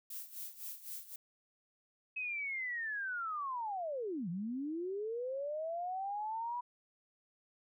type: noise with tremolo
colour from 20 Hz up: violet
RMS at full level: -43 dBFS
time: 0.1-1.16 s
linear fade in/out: 5 ms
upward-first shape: sine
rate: 3.9 Hz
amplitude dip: 80%
type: linear two-way sweep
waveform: sine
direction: down then up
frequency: 2569 to 162.7 to 984 Hz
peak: -36 dBFS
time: 2.16-6.61 s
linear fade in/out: 10 ms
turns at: 4.29 s
effects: none